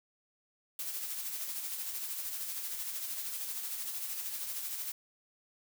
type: noise with tremolo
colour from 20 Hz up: blue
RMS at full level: -37 dBFS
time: 0.79-4.92 s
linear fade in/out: 2 ms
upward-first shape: sine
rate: 13 Hz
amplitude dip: 40%
effects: none